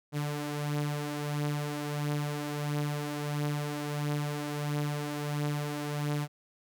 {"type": "beating tone pair", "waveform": "sawtooth", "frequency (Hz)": [146.83, 148.33], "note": ["D3", "D3"], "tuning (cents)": [0, 18], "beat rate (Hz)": 1.5, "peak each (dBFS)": [-28, -33], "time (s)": [0.12, 6.28], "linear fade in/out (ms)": 50, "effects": []}